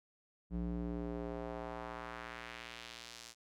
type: tone with band-pass filter sweep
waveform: square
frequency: 58.5 Hz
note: A#1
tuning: 7 cents sharp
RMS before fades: -43 dBFS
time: 0.5-3.35 s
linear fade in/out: 50 ms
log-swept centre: 170 to 6300 Hz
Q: 1.2
effects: none